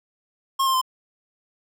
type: tone with pitch steps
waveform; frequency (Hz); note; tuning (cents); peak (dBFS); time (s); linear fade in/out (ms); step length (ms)
square; 1076 / 1055.7 / 1035.8; C6 / C6 / C6; +48 / +15 / -18; -19; 0.59-0.815; 10; 75
effects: none